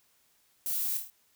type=noise with echo; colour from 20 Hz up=violet; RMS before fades=-33 dBFS; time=0.66-0.97 s; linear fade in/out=0 ms; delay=26 ms; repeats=5; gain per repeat=-4 dB; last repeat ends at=1.1 s; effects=white hiss -68 dBFS RMS until 1.35 s